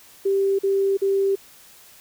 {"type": "tone bursts", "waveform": "sine", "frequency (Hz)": 392, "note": "G4", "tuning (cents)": 0, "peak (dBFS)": -17, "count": 3, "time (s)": [0.25, 1.356], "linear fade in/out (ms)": 10, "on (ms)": 340, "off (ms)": 43, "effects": ["white hiss -49 dBFS RMS until 2 s"]}